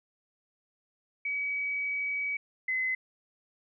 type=tone pair in turn; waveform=sine; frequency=2273 / 2039 Hz; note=C#7 / C7; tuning=+43 / -45 cents; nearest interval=major second; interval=188 cents; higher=first; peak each=-29 / -27 dBFS; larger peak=second; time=1.25-2.37 / 2.68-2.95 s; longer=first; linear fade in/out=5 ms; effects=none